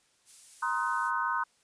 violet noise, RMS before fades -46 dBFS, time 0.25-1.12 s, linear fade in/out 50 ms
sine chord, C half-diminished seventh, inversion third, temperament just, 941.9 / 1046.5 / 1255.8 / 1507 Hz, Bb5 / C6 / Eb6 / Gb6, +18 / 0 / +16 / +31 cents, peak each -33 dBFS, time 0.62-1.44 s, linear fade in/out 10 ms
effects white hiss -68 dBFS RMS until 1.63 s + resampled to 22050 Hz

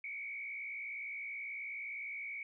sine tone with frequency modulation, 2255 Hz, C#7, 29 cents sharp, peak -40 dBFS, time 0.04-2.43 s, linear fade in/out 2 ms, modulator 59 Hz, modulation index 1.4, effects none

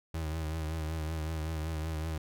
35% pulse tone with vibrato, 79.2 Hz, D#2, 31 cents sharp, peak -31 dBFS, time 0.14-2.18 s, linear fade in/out 5 ms, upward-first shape triangle, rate 5.3 Hz, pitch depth 57 cents each way, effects none

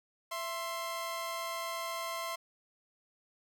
sawtooth tone pair together, 665.8 / 1053 Hz, E5 / C6, +17 / +11 cents, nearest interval minor sixth, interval 794 cents, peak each -36 / -34 dBFS, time 0.31-2.36 s, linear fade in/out 10 ms, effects 10-bit

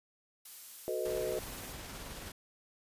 blue noise, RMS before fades -48 dBFS, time 0.45-1.73 s, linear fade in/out 5 ms
sine chord, B dominant seventh, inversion second, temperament equal with one note detuned, 370 / 440 / 503.1 / 622.3 Hz, F#4 / A4 / B4 / D#5, 0 / 0 / +32 / 0 cents, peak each -38 dBFS, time 0.88-1.39 s, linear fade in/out 0 ms
pink noise with tremolo, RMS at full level -44 dBFS, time 1.05-2.32 s, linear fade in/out 5 ms, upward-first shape sine, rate 19 Hz, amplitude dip 25%
effects resampled to 32000 Hz

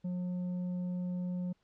sine tone with tanh clipping, 179.7 Hz, F3, 50 cents sharp, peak -34 dBFS, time 0.04-1.53 s, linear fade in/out 10 ms, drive 5 dB, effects pink hiss -75 dBFS RMS until 1.63 s + low-pass 5000 Hz 12 dB/octave

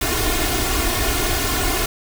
pink noise with comb filter, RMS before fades -20 dBFS, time 0.01-1.86 s, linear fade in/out 5 ms, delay 2.8 ms, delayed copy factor +0.85, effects none

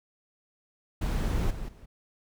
brown noise with level steps, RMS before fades -27 / -37 / -49 dBFS, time 1.01-1.86 s, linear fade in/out 10 ms, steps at 1.5 / 1.68 s, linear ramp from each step 10 ms, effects none

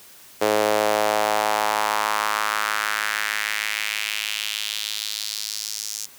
sawtooth tone with high-pass filter sweep, 106.4 Hz, G#2, 42 cents sharp, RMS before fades -24 dBFS, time 0.41-6.06 s, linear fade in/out 10 ms, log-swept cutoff 470 to 6100 Hz, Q 2.3, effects white hiss -47 dBFS RMS until 6.18 s + high-pass 60 Hz 12 dB/octave

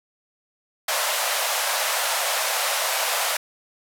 pink band-pass noise, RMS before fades -24 dBFS, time 0.88-3.37 s, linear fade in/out 5 ms, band 550 to 15000 Hz, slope 48 dB/octave, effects none

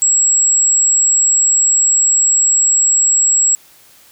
sine tone, 7680 Hz, B8, 49 cents flat, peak -9 dBFS, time 0.02-3.55 s, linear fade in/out 0 ms, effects white hiss -46 dBFS RMS until 4.11 s

